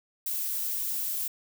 violet noise, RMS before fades -31 dBFS, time 0.26-1.28 s, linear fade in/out 5 ms, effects none

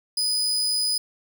35% pulse tone, 4978 Hz, D#8, in tune, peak -20 dBFS, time 0.17-0.98 s, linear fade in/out 5 ms, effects none

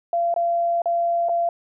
sine tone with dropouts, 685 Hz, F5, 34 cents flat, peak -18 dBFS, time 0.13-1.49 s, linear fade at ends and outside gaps 2 ms, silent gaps 0.341-0.362 / 0.819-0.857 / 1.287-1.293 s, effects none

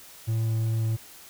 triangle tone, 112.1 Hz, A2, 33 cents sharp, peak -21 dBFS, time 0.27-0.97 s, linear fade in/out 20 ms, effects white hiss -48 dBFS RMS until 1.29 s

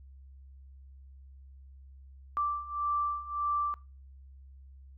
sine beating tone pair, 1171 / 1172.7 Hz, D6 / D6, -5 / -3 cents, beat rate 1.7 Hz, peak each -34 / -31 dBFS, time 2.37-3.74 s, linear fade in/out 0 ms, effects noise-tail reverb RT60 0.3 s tail -21 dB re dry + added 67 Hz sine -49 dBFS peak until 4.97 s

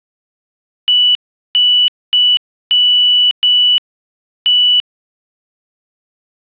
sine tone bursts at uneven times, 2960 Hz, F#7, in tune, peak -7 dBFS, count 6, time 0.88-1.15 / 1.55-1.88 / 2.13-2.37 / 2.71-3.31 / 3.43-3.78 / 4.46-4.8 s, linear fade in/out 0 ms, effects resampled to 8000 Hz + 8-bit

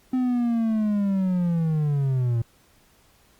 triangle linear sweep, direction down, 258 to 113.3 Hz, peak -18 dBFS, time 0.13-2.42 s, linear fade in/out 5 ms, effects pink hiss -59 dBFS RMS until 3.39 s + Opus 48 kbps

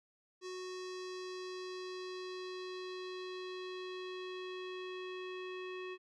square tone with low-pass filter sweep, 368.5 Hz, F#4, 7 cents flat, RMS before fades -44 dBFS, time 0.41-5.98 s, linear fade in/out 50 ms, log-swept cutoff 5800 to 2800 Hz, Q 2.5, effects none

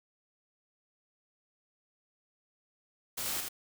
white noise with echo, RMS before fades -36 dBFS, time 3.17-3.41 s, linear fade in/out 10 ms, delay 79 ms, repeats 1, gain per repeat -3 dB, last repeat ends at 3.489 s, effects none

